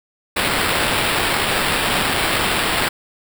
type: noise with sample-and-hold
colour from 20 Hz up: white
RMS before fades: -19 dBFS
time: 0.36-2.89 s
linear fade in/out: 10 ms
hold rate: 6300 Hz
effects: none